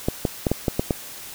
clicks, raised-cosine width 2 ms, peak -6 dBFS, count 7, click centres 0.085 / 0.252 / 0.468 / 0.516 / 0.682 / 0.795 / 0.908 s, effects white hiss -38 dBFS RMS until 1.34 s

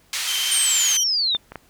pink band-pass noise, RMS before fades -26 dBFS, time 0.13-0.97 s, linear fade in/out 2 ms, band 2400 to 8400 Hz, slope 12 dB/octave
40% pulse tone with vibrato, 3118 Hz, G7, 10 cents flat, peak -22 dBFS, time 0.27-1.04 s, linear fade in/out 10 ms, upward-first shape sine, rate 19 Hz, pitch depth 29 cents each way
sine linear sweep, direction down, 8940 to 3520 Hz, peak -18 dBFS, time 0.51-1.37 s, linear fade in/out 10 ms
clicks, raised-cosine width 0.5 ms, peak -16 / -21 / -16 dBFS, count 3, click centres 1.349 / 1.52 / 1.557 s
effects pink hiss -57 dBFS RMS until 1.69 s

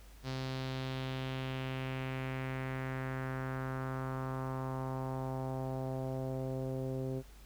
sawtooth tone with low-pass filter sweep, 131.3 Hz, C3, 6 cents sharp, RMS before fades -38 dBFS, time 0.23-7.23 s, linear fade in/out 50 ms, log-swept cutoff 4700 to 450 Hz, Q 2.3, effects added 50 Hz sine -53 dBFS peak until 7.45 s + pink hiss -61 dBFS RMS until 7.45 s

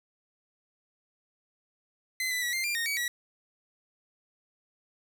sawtooth tone with pitch steps, 2046 / 1993 / 1935 / 2097 / 2385 / 1852 / 2269 / 1929 Hz, C7 / B6 / B6 / C7 / D7 / A#6 / C#7 / B6, -39 / +15 / -36 / +3 / +26 / -12 / +40 / -41 cents, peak -25 dBFS, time 2.2-3.08 s, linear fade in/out 2 ms, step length 110 ms, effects none

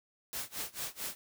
white noise with tremolo, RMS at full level -37 dBFS, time 0.33-1.15 s, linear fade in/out 0 ms, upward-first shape sine, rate 4.5 Hz, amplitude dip 95%, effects none

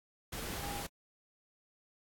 sine tone in noise, 811 Hz, G#5, 41 cents flat, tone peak -44 dBFS, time 0.62-0.83 s, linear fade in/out 10 ms, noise pink, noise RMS -41 dBFS, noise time 0.32-0.87 s, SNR -6 dB, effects AAC 64 kbps

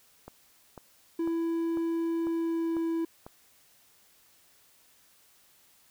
click train, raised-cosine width 1 ms, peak -29 dBFS, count 7, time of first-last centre 0.28-3.265 s, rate 2.01 Hz
triangle tone with pitch glide, 332 to 329.9 Hz, E4 to E4, +12 to +1 cents, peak -25 dBFS, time 1.19-3.05 s, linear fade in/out 5 ms, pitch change -11 cents, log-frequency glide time 2.23-2.85 s
effects white hiss -62 dBFS RMS until 5.9 s

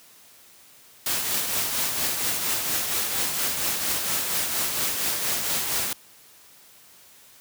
white noise with tremolo, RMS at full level -24 dBFS, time 1.06-5.93 s, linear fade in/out 2 ms, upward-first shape triangle, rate 4.3 Hz, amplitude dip 45%, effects white hiss -52 dBFS RMS until 7.4 s + high-pass 60 Hz 12 dB/octave

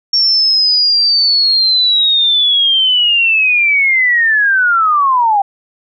sine linear sweep, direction down, 5500 to 777 Hz, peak -8 dBFS, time 0.13-5.42 s, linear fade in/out 5 ms, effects none

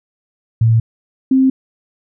sine tone pair in turn, 113.6 / 263.6 Hz, A#2 / C4, -44 / +13 cents, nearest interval octave + minor third, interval 1457 cents, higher second, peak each -8 dBFS, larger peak neither, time 0.61-0.8 / 1.31-1.5 s, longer neither, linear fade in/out 5 ms, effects none

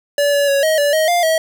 square tone with pitch steps, 575 / 570 / 557 / 631 / 578 / 630 / 700 / 643 Hz, D5 / C#5 / C#5 / D#5 / D5 / D#5 / F5 / E5, -37 / +48 / +8 / +24 / -28 / +21 / +4 / -43 cents, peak -13 dBFS, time 0.18-1.38 s, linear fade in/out 2 ms, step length 150 ms, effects 9-bit

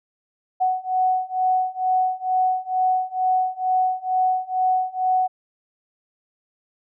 sine beating tone pair, 742 / 744.2 Hz, F#5 / F#5, +5 / +10 cents, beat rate 2.2 Hz, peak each -22 / -21 dBFS, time 0.6-5.28 s, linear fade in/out 20 ms, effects none

